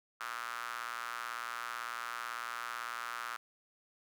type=tone with high-pass filter; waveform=square; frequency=59 Hz; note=A#1; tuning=22 cents sharp; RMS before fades=-41 dBFS; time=0.2-3.37 s; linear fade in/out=10 ms; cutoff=1300 Hz; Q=4.3; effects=none